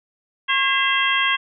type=harmonic tone with a mistuned harmonic; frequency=540 Hz; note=C#5; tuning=45 cents flat; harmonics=2 / 3 / 4 / 5 / 6; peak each=-23 / -23 / -23 / -23 / -23 dBFS; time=0.48-1.37 s; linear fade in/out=20 ms; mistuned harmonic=4; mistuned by=-92 cents; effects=none